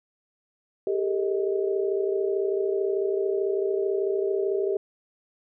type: tone cluster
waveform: sine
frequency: 393.2 / 426.6 / 451.3 / 629 Hz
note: G4 / G#4 / A4 / D#5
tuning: +5 / +46 / +44 / +19 cents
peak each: -24 / -33 / -31 / -33 dBFS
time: 0.87-4.77 s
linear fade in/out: 2 ms
effects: none